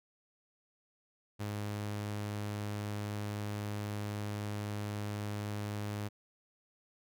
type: tone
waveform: sawtooth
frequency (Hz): 103.83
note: G#2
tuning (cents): 0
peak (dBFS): -32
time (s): 1.39-6.09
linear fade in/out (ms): 20
effects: none